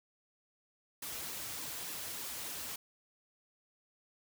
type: noise with flanger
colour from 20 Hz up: white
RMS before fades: -42 dBFS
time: 1.02-2.76 s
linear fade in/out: 5 ms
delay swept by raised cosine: 1.3 to 5.7 ms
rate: 3.4 Hz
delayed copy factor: -0.6
effects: none